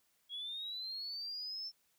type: linear sweep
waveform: sine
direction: up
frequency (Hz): 3291 to 5370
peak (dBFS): -39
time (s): 0.29-1.72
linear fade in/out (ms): 50
effects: tanh soft clip ceiling -35 dBFS + white hiss -75 dBFS RMS until 1.98 s